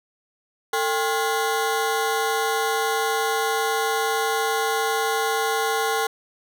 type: ring-modulated tone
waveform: 25% pulse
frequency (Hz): 622.3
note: D#5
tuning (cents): 0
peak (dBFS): -14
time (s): 0.73-6.07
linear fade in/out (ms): 5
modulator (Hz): 175
effects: none